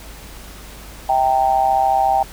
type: tone with amplitude modulation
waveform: sine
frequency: 784 Hz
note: G5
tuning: in tune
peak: -9 dBFS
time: 1.09-2.23 s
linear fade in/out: 5 ms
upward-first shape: sine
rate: 134 Hz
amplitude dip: 85%
effects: added 51 Hz sine -38 dBFS peak until 2.32 s + pink hiss -39 dBFS RMS until 2.32 s